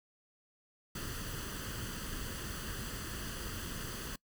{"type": "noise with comb filter", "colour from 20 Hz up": "pink", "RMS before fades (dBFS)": -41, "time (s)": [0.95, 4.16], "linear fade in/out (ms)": 5, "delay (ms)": 0.65, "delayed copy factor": 0.65, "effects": ["noise-tail reverb RT60 0.1 s tail -24 dB re dry"]}